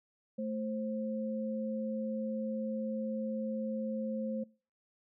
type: tone pair together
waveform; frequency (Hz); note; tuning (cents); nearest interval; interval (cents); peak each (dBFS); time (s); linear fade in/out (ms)
sine; 220 / 528; A3 / C5; 0 / +16; octave + minor third; 1516; -35 / -38; 0.38-4.44; 10
effects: noise-tail reverb RT60 0.4 s tail -25 dB re dry